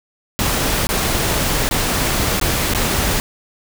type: noise with dropouts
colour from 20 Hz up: pink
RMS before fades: -18 dBFS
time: 0.39-3.2 s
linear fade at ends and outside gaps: 0 ms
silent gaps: 0.869-0.89 / 1.69-1.711 / 2.398-2.413 / 2.736-2.748 s
effects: none